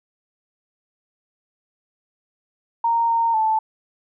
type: tone with pitch steps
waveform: sine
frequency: 927 / 921 / 877 Hz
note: A#5 / A#5 / A5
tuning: -10 / -21 / -6 cents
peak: -16 dBFS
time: 2.84-3.59 s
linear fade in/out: 5 ms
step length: 250 ms
effects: none